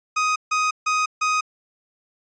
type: tone bursts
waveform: 30% pulse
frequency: 1251 Hz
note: D#6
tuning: 9 cents sharp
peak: -16 dBFS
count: 4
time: 0.16-1.41 s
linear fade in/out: 10 ms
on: 200 ms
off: 150 ms
effects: resampled to 16000 Hz